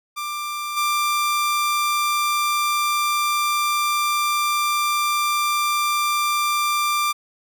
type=tone with level steps; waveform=sawtooth; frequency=1185 Hz; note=D6; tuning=15 cents sharp; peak=-22 / -15 dBFS; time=0.16-7.13 s; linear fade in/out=20 ms; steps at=0.76 s; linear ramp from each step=20 ms; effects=none